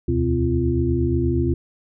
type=tone cluster; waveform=sine; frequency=74.4 / 82.8 / 125.9 / 259 / 344.6 Hz; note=D2 / E2 / B2 / C4 / F4; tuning=+23 / +8 / +34 / -17 / -23 cents; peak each=-23 / -29 / -23 / -25 / -22 dBFS; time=0.08-1.54 s; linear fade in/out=5 ms; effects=none